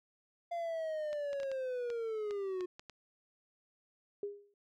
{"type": "linear sweep", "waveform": "triangle", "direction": "down", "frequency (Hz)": [692, 357.7], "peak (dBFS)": -33, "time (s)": [0.51, 2.66], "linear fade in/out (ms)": 10}
{"type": "clicks", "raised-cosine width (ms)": 0.2, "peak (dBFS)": -31, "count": 10, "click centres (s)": [1.13, 1.331, 1.401, 1.432, 1.516, 1.902, 2.309, 2.608, 2.795, 2.897]}
{"type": "tone with exponential decay", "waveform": "sine", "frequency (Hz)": 406.9, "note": "G#4", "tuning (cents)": -35, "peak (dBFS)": -33, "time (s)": [4.23, 4.54], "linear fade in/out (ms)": 2, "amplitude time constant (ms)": 66}
{"effects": []}